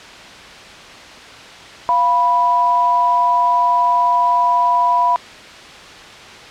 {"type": "tone pair together", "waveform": "sine", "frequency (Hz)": [696, 984.3], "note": ["F5", "B5"], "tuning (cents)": [-6, -6], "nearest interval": "tritone", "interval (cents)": 600, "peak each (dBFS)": [-19, -12], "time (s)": [1.89, 5.16], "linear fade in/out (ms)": 0, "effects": ["white hiss -36 dBFS RMS until 6.5 s", "low-pass 4000 Hz 12 dB/octave"]}